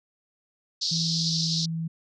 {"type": "band-pass noise", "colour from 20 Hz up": "white", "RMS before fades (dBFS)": -28, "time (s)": [0.81, 1.66], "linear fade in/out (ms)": 10, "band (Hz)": [4000, 5400], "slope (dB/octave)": 48}
{"type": "tone with pitch glide", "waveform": "sine", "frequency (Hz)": [164.81, 163.48], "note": ["E3", "E3"], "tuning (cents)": [0, -14], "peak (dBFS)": -27, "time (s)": [0.91, 1.88], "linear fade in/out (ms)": 10, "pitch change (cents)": -14, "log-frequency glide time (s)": [1.24, 1.31]}
{"effects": []}